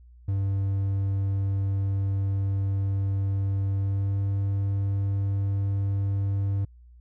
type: tone with pitch glide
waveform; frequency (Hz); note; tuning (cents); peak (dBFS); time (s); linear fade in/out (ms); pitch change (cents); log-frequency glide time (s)
triangle; 98 to 98.97; G2 to G2; 0 to +17; -21; 0.28-6.65; 5; +17; 3.78-4.17
effects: added 60 Hz sine -48 dBFS peak until 7 s